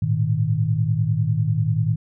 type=chord; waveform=sine; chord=Ab suspended second; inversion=none; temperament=equal with one note detuned; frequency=106.44 / 116.54 / 155.56 Hz; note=Ab2 / Bb2 / Eb3; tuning=+43 / 0 / 0 cents; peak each=-22 dBFS; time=0.02-1.96 s; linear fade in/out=5 ms; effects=none